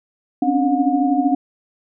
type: tone cluster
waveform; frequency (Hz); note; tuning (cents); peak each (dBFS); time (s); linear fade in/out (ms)
sine; 263.3 / 278.7 / 291.7 / 720; C4 / C#4 / D4 / F#5; +11 / +9 / -12 / -47; -20; 0.42-1.35; 5
effects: none